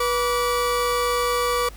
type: tone pair together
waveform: 40% pulse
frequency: 487.1 / 1158.5 Hz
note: B4 / D6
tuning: -24 / -24 cents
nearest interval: octave + minor third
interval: 1500 cents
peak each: -22 dBFS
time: 0-1.69 s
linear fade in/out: 5 ms
effects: added 50 Hz sine -38 dBFS peak until 1.76 s + pink hiss -47 dBFS RMS until 1.76 s